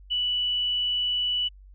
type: tone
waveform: sine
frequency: 2960 Hz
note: F#7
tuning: in tune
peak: -23 dBFS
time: 0.1-1.49 s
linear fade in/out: 20 ms
effects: added 48 Hz sine -46 dBFS peak until 1.74 s